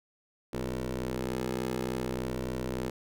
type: ring-modulated tone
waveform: 15% pulse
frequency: 63.4 Hz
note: B1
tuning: 46 cents sharp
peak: -22 dBFS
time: 0.53-2.9 s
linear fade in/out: 5 ms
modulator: 285 Hz
effects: none